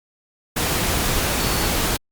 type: tone in noise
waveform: sine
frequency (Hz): 4429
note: C#8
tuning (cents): -2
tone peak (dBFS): -32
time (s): 1.39-1.68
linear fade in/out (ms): 10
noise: pink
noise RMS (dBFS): -21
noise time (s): 0.56-1.97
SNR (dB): -14
effects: Opus 48 kbps